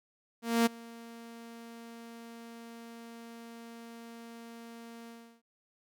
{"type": "tone with ADSR envelope", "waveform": "sawtooth", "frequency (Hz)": 231.7, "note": "A#3", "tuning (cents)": -10, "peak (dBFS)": -18, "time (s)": [0.42, 5.42], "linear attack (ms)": 240, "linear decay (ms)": 16, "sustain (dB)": -24, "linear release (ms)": 340, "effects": []}